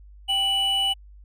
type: tone pair together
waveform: triangle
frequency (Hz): 785.1 / 2960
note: G5 / F#7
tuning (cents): +2 / 0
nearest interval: octave + major seventh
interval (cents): 2298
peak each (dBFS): -28 / -19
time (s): 0.28-0.94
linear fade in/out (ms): 20
effects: added 50 Hz sine -44 dBFS peak until 1.24 s